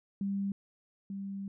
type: tone pair in turn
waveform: sine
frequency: 197.9 / 196.76 Hz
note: G3 / G3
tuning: +17 / +7 cents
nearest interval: unison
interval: 10 cents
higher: first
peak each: -30 / -36 dBFS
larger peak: first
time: 0.21-0.52 / 1.1-1.48 s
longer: second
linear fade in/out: 2 ms
effects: none